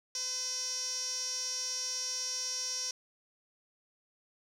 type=tone with band-pass filter; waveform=sawtooth; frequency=508 Hz; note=B4; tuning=49 cents sharp; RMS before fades=-36 dBFS; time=0.15-2.91 s; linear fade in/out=2 ms; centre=5700 Hz; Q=9.4; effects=none